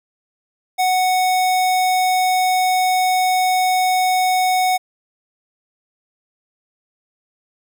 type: tone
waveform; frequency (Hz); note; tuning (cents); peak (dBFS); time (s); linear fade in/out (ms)
square; 740; F#5; 0; -15; 0.78-4.78; 20
effects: none